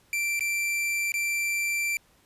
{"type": "tone with dropouts", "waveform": "45% pulse", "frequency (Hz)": 2349, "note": "D7", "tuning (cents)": 0, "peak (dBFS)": -25, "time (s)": [0.13, 1.97], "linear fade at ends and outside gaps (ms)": 1, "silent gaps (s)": [[0.394, 0.407], [1.12, 1.14]], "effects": ["pink hiss -62 dBFS RMS until 2.25 s", "resampled to 32000 Hz"]}